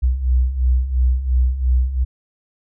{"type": "beating tone pair", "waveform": "sine", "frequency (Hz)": [61, 63.9], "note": ["B1", "C2"], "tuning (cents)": [-21, -40], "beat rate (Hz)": 2.9, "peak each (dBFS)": [-20, -15], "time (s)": [0.02, 2.05], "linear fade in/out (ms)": 20, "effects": []}